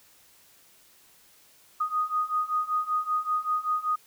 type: beating tone pair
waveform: sine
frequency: 1239 / 1244.2 Hz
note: D#6 / D#6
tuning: -8 / 0 cents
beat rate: 5.2 Hz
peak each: -29 / -27 dBFS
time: 1.8-3.96 s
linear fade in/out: 10 ms
effects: white hiss -58 dBFS RMS until 4.06 s